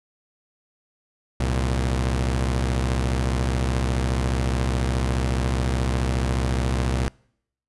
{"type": "tone pair together", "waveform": "sawtooth", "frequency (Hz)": [64.88, 115.6], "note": ["C2", "A#2"], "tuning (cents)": [-14, -14], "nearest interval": "minor seventh", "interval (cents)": 1000, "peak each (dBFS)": [-18, -23], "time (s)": [1.4, 7.08], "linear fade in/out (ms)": 0, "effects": ["noise-tail reverb RT60 0.7 s tail -26 dB re dry", "resampled to 24000 Hz"]}